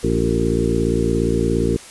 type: harmonic tone with a mistuned harmonic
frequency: 57.2 Hz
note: A#1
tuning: 32 cents flat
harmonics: 1 / 2 / 3 / 4 / 5 / 6 / 7 / 8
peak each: -24 / -24 / -24 / -24 / -24 / -24 / -24 / -24 dBFS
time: 0.03-1.77 s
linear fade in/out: 10 ms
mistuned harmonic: 7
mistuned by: -48 cents
effects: white hiss -39 dBFS RMS until 1.9 s + resampled to 24000 Hz